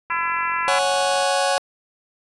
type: harmonic tone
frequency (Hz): 336.6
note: E4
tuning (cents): +36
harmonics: 3 / 4 / 5 / 6 / 7 / 8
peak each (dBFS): -24 / -26 / -28 / -30 / -31 / -32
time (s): 0.1-0.79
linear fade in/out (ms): 5
type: click train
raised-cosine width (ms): 0.5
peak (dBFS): -25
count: 52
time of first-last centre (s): 0.1-1.226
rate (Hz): 45.3
type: chord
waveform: sawtooth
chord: C# suspended fourth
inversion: none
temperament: just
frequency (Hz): 554.4 / 739.2 / 831.5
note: C#5 / F#5 / G#5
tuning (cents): 0 / -2 / +2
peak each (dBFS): -17 / -18 / -20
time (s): 0.68-1.58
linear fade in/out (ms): 0
effects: resampled to 24000 Hz